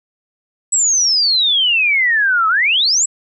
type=exponential two-way sweep; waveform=sine; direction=down then up; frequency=7950 to 1270 to 7950 Hz; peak=-11 dBFS; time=0.72-3.06 s; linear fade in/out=10 ms; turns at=2.48 s; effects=none